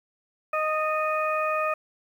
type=harmonic tone with a mistuned harmonic; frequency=621 Hz; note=D#5; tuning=3 cents flat; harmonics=1 / 2 / 3 / 4; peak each=-27 / -26 / -37 / -32 dBFS; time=0.53-1.74 s; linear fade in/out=5 ms; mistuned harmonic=3; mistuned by=-34 cents; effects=9-bit